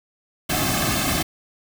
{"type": "noise with comb filter", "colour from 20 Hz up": "pink", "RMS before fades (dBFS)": -22, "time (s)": [0.49, 1.23], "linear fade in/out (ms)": 10, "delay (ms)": 2.1, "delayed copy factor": -1, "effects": []}